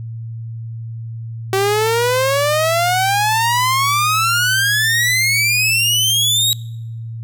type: exponential sweep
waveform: sawtooth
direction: up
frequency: 381.6 to 3845 Hz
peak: -10 dBFS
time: 1.53-6.53 s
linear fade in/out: 0 ms
effects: noise-tail reverb RT60 0.9 s tail -25 dB re dry + added 114 Hz sine -25 dBFS peak until 7.23 s